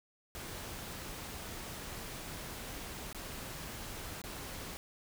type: noise with dropouts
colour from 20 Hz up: pink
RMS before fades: -44 dBFS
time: 0.35-4.77 s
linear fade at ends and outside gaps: 0 ms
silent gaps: 3.128-3.147 / 4.217-4.239 s
effects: none